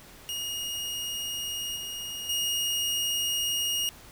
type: tone with level steps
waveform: sawtooth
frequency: 2863 Hz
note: F7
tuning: 42 cents sharp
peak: -28 / -31 / -23 dBFS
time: 0.29-3.89 s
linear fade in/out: 0 ms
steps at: 1.76 / 2.29 s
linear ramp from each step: 5 ms
effects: pink hiss -50 dBFS RMS until 4.11 s